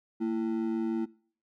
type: ring-modulated tone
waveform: triangle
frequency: 280.4 Hz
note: C#4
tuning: 20 cents sharp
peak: -22 dBFS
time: 0.2-1.06 s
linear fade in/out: 20 ms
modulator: 53.1 Hz
effects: noise-tail reverb RT60 0.5 s tail -22 dB re dry